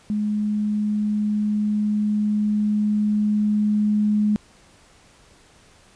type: tone with level ramp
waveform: sine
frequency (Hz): 210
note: G#3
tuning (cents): +19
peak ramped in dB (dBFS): -20 to -16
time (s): 0.1-4.36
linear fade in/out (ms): 0
effects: pink hiss -53 dBFS RMS until 5.95 s + resampled to 22050 Hz